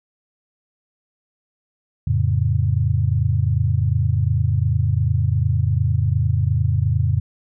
sine chord, F augmented, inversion none, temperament equal, 87.31 / 110 / 138.59 Hz, F2 / A2 / C#3, 0 / 0 / 0 cents, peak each -20 / -19 / -21 dBFS, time 2.07-7.2 s, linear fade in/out 5 ms, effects none

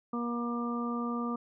harmonic tone, 237.9 Hz, A#3, 35 cents sharp, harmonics 1 / 2 / 3 / 4 / 5, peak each -32 / -40 / -45 / -45 / -37 dBFS, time 0.13-1.36 s, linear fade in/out 5 ms, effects none

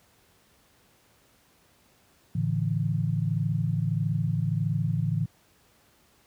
sine chord, A suspended fourth, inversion none, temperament equal with one note detuned, 110 / 143.23 / 164.81 Hz, A2 / D3 / E3, 0 / -43 / 0 cents, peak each -28 dBFS, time 2.35-5.26 s, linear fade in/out 5 ms, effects pink hiss -62 dBFS RMS until 6.26 s + high-pass 60 Hz 12 dB/octave

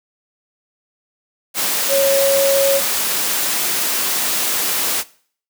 sine tone in noise, 551 Hz, C#5, 11 cents flat, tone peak -13 dBFS, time 1.88-2.81 s, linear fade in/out 50 ms, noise white, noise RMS -19 dBFS, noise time 1.54-5.04 s, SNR +3 dB, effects noise-tail reverb RT60 0.5 s tail -20 dB re dry + high-pass 200 Hz 12 dB/octave

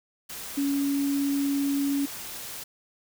sine tone in noise, 280.4 Hz, C#4, 20 cents sharp, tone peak -23 dBFS, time 0.57-2.06 s, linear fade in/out 10 ms, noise white, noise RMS -38 dBFS, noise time 0.29-2.64 s, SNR +12 dB, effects none

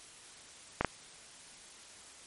clicks, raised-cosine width 0.5 ms, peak -12 dBFS, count 2, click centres 0.81 / 0.847 s, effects white hiss -53 dBFS RMS until 2.26 s + MP3 48 kbps

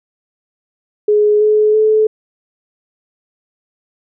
sine tone with pitch steps, 419.5 / 426.1 / 432.8 Hz, G#4 / G#4 / A4, +17 / +44 / -29 cents, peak -8 dBFS, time 1.08-2.07 s, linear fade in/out 5 ms, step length 330 ms, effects none

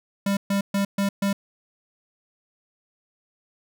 square tone bursts, 198.7 Hz, G3, 24 cents sharp, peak -21 dBFS, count 5, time 0.26-1.33 s, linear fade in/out 5 ms, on 110 ms, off 130 ms, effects none

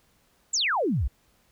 sine exponential sweep, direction down, 7902 to 49.78 Hz, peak -22 dBFS, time 0.53-1.08 s, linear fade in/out 10 ms, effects pink hiss -65 dBFS RMS until 1.51 s

